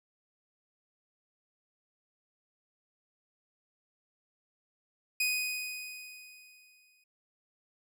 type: tone with exponential decay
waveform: sawtooth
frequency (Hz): 2494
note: D#7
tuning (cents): +3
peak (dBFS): -23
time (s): 5.2-7.04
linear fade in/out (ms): 5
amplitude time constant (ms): 400
effects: none